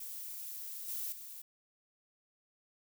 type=noise with level steps; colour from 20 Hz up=violet; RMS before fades=-44 / -39 / -48 dBFS; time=0-1.42 s; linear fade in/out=5 ms; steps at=0.88 / 1.12 s; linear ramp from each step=5 ms; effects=none